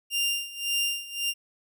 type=tone with tremolo; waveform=sawtooth; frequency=2794 Hz; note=F7; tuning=in tune; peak=-20 dBFS; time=0.1-1.34 s; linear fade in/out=50 ms; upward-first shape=sine; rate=1.8 Hz; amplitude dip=85%; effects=none